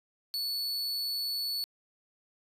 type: tone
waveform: 45% pulse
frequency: 4435 Hz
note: C#8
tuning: in tune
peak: -30 dBFS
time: 0.34-1.64 s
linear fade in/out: 0 ms
effects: resampled to 32000 Hz